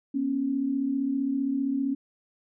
sine tone pair together, 240 / 275.3 Hz, B3 / C#4, -49 / -12 cents, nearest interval major second, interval 237 cents, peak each -31 / -25 dBFS, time 0.14-1.95 s, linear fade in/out 10 ms, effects none

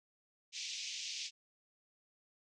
white band-pass noise, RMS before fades -43 dBFS, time 0.52-1.31 s, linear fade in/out 50 ms, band 2300 to 6500 Hz, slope 48 dB/octave, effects none

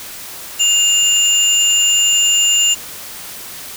sine tone pair together, 2811 / 7100 Hz, F7 / A8, +11 / +15 cents, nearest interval octave + major third, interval 1604 cents, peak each -12 dBFS, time 0.59-2.75 s, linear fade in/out 20 ms, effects tanh soft clip ceiling -4 dBFS + white hiss -31 dBFS RMS until 3.76 s

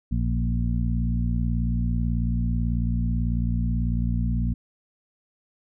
harmonic tone with a mistuned harmonic, 58.27 Hz, A#1, in tune, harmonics 1 / 2 / 3 / 4, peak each -24 / -27 / -29 / -30 dBFS, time 0.11-4.54 s, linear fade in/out 10 ms, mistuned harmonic 1, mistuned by -46 cents, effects none

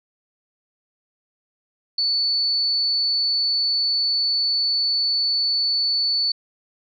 sine tone, 4470 Hz, C#8, 14 cents sharp, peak -18 dBFS, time 1.98-6.32 s, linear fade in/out 5 ms, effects none

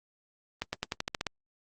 accelerating click train, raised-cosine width 0.2 ms, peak -13 dBFS, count 9, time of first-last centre 0.62-1.267 s, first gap 110 ms, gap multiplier 0.91, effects Opus 32 kbps

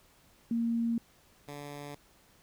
sine / 10% pulse tone pair in turn, 231.9 / 144.62 Hz, A#3 / D3, -9 / -26 cents, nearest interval minor sixth, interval 817 cents, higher first, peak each -27 / -33 dBFS, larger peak first, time 0.51-0.98 / 1.48-1.95 s, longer neither, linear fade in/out 2 ms, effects pink hiss -63 dBFS RMS until 2.42 s

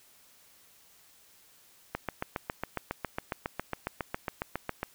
click train, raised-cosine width 0.5 ms, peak -16 dBFS, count 22, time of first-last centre 1.95-4.831 s, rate 7.29 Hz, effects white hiss -60 dBFS RMS until 4.94 s

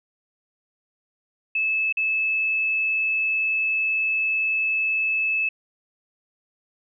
sine tone with dropouts, 2609 Hz, E7, 18 cents flat, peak -20 dBFS, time 1.55-5.49 s, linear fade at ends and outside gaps 5 ms, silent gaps 1.926-1.97 s, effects none

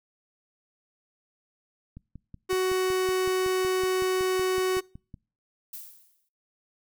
click train, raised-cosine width 5 ms, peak -30 dBFS, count 18, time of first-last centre 1.97-5.142 s, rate 5.36 Hz
45% pulse tone, 372.5 Hz, F#4, 12 cents sharp, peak -23 dBFS, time 2.49-4.81 s, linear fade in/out 20 ms
violet noise with exponential decay, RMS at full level -37 dBFS, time 5.73-6.29 s, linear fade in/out 5 ms, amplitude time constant 120 ms
effects noise-tail reverb RT60 0.4 s tail -25 dB re dry

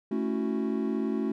triangle chord, F# minor seventh, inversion first, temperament equal, 220 / 277.2 / 329.6 / 370 Hz, A3 / C#4 / E4 / F#4, 0 / 0 / 0 / 0 cents, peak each -28 / -30 / -33 / -31 dBFS, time 0.11-1.32 s, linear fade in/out 5 ms, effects none

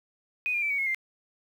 sine tone with pitch steps, 2489 / 2406 / 2325 / 2247 / 2172 / 2099 Hz, D#7 / D7 / D7 / C#7 / C#7 / C7, 0 / +41 / -18 / +23 / -36 / +5 cents, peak -25 dBFS, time 0.46-0.946 s, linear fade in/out 0 ms, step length 81 ms, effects 9-bit

